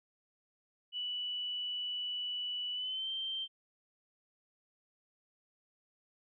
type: tone with pitch glide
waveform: sine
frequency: 2960 to 3136 Hz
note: F#7 to G7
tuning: 0 to 0 cents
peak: -35 dBFS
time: 0.92-3.48 s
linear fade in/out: 50 ms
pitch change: +100 cents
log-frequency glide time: 2.73-3.1 s
effects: none